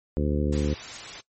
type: harmonic tone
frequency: 73.42 Hz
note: D2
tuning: in tune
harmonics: 1 / 2 / 3 / 4 / 5 / 6 / 7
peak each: -26 / -29 / -29 / -30 / -32 / -34 / -35 dBFS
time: 0.17-0.74 s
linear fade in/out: 0 ms
type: noise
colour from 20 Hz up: white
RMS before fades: -38 dBFS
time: 0.52-1.21 s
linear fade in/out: 10 ms
effects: noise-tail reverb RT60 0.1 s tail -20 dB re dry + MP3 32 kbps